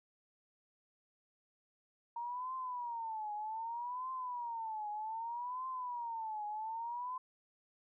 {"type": "tone with vibrato", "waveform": "sine", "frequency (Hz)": 932.3, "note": "A#5", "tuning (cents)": 0, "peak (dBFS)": -38, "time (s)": [2.16, 7.18], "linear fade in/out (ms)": 5, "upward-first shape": "triangle", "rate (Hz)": 0.64, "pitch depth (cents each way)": 200, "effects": []}